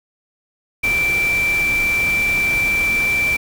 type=tone in noise; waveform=sine; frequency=2342 Hz; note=D7; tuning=5 cents flat; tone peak=-15 dBFS; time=0.83-3.37 s; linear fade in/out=10 ms; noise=pink; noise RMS=-28 dBFS; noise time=0.83-3.37 s; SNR=+10 dB; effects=none

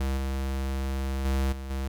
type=tone with level steps; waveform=square; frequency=67 Hz; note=C2; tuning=42 cents sharp; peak=-26 / -28 / -24 / -35 / -29 dBFS; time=0-1.88 s; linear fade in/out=5 ms; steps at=0.17 / 1.25 / 1.52 / 1.7 s; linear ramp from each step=5 ms; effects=none

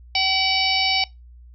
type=harmonic tone with a mistuned harmonic; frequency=764 Hz; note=G5; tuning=45 cents flat; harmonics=1 / 3 / 4 / 5 / 6 / 7; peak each=-25 / -23 / -25 / -27 / -24 / -25 dBFS; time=0.15-1.04 s; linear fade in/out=2 ms; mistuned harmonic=4; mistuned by=-51 cents; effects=noise-tail reverb RT60 0.2 s tail -22 dB re dry + added 60 Hz sine -42 dBFS peak until 1.54 s

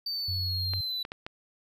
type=linear sweep; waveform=triangle; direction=down; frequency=4617 to 3951 Hz; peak=-29 dBFS; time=0.06-1.03 s; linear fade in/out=5 ms
type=tone; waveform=sine; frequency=92.5 Hz; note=F#2; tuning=in tune; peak=-31 dBFS; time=0.28-0.81 s; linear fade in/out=5 ms
type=clicks; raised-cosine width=0.3 ms; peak=-21 dBFS; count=4; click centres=0.736 / 1.051 / 1.119 / 1.265 s
effects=none

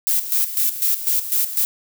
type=noise with tremolo; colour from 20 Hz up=violet; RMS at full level=-18 dBFS; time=0.07-1.65 s; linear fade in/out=0 ms; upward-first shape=square; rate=4 Hz; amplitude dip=70%; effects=none

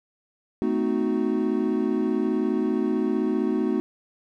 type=chord; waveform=triangle; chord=A diminished seventh; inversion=none; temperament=equal with one note detuned; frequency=220 / 255.4 / 311.1 / 370 Hz; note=A3 / C4 / Eb4 / Gb4; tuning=0 / -42 / 0 / 0 cents; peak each=-25 dBFS; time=0.62-3.8 s; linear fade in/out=0 ms; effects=none

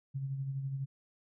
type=tone with tremolo; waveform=sine; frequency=136 Hz; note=C#3; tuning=33 cents flat; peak=-32 dBFS; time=0.14-0.86 s; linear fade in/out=20 ms; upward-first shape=sine; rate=12 Hz; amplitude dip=45%; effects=none

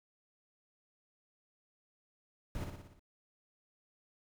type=noise with echo; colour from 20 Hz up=brown; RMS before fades=-38 dBFS; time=2.55-2.64 s; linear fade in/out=0 ms; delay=59 ms; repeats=6; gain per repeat=-4 dB; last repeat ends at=2.994 s; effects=none

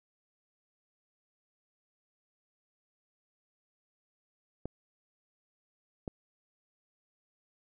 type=clicks; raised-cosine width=2 ms; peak=-23 dBFS; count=2; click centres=4.656 / 6.078 s; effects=none

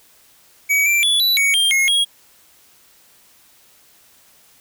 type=tone with pitch steps; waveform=square; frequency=2268 / 2352 / 3429 / 3955 / 2238 / 3193 / 2159 / 3297 Hz; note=C#7 / D7 / A7 / B7 / C#7 / G7 / C#7 / G#7; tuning=+39 / +2 / -45 / +2 / +16 / +31 / -46 / -13 cents; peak=-14 dBFS; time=0.69-2.05 s; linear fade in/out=20 ms; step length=170 ms; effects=white hiss -52 dBFS RMS until 4.6 s

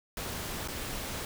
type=noise with dropouts; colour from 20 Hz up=pink; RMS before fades=-37 dBFS; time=0.17-1.25 s; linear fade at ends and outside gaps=1 ms; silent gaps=0.676-0.684 s; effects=none

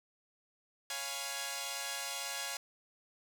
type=chord; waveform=5% pulse; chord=C# dominant seventh; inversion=none; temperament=equal; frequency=554.4 / 698.5 / 830.6 / 987.8 Hz; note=C#5 / E#5 / G#5 / B5; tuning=0 / 0 / 0 / 0 cents; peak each=-32 / -31 / -30 / -34 dBFS; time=0.9-2.57 s; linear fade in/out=2 ms; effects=none

